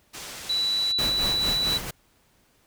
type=low-pass noise; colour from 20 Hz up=white; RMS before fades=-39 dBFS; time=0.13-0.93 s; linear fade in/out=20 ms; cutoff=7300 Hz; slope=12 dB/octave
type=tone; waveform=sine; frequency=3951 Hz; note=B7; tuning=in tune; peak=-22 dBFS; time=0.49-1.78 s; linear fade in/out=10 ms
type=noise with tremolo; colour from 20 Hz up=pink; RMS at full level=-29 dBFS; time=0.98-1.91 s; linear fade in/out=10 ms; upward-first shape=sine; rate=4.4 Hz; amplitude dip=55%
effects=pink hiss -63 dBFS RMS until 2.66 s